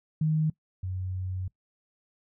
sine tone pair in turn, 156 / 92.76 Hz, D#3 / F#2, +5 / +5 cents, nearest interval major sixth, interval 900 cents, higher first, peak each -22 / -30 dBFS, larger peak first, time 0.21-0.5 / 0.83-1.48 s, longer second, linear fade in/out 5 ms, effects noise-tail reverb RT60 0.1 s tail -21 dB re dry

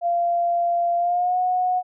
sine tone with pitch glide, 691 to 730.8 Hz, F5 to F#5, -19 to -22 cents, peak -18 dBFS, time 0.01-1.83 s, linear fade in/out 50 ms, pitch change +97 cents, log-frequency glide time 0.97-1.38 s, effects none

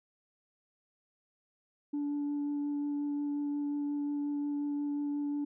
sine tone with vibrato, 289.6 Hz, D4, 24 cents flat, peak -29 dBFS, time 1.93-5.45 s, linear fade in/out 10 ms, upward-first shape sine, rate 5.6 Hz, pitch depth 8 cents each way, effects tanh soft clip ceiling -29 dBFS

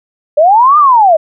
sine linear two-way sweep, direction up then down, 567 to 1229 to 605 Hz, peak -3 dBFS, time 0.37-1.17 s, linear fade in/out 10 ms, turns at 0.78 s, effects none

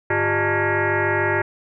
sine tone with frequency modulation, 651 Hz, E5, 22 cents flat, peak -17 dBFS, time 0.1-1.42 s, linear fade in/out 5 ms, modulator 251 Hz, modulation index 5.4, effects none

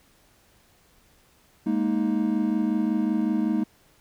triangle chord, Ab suspended second, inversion none, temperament equal with one note detuned, 207.7 / 233.1 / 312.6 Hz, Ab3 / Bb3 / Eb4, 0 / 0 / +8 cents, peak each -24 dBFS, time 1.66-3.64 s, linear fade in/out 10 ms, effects pink hiss -60 dBFS RMS until 4 s

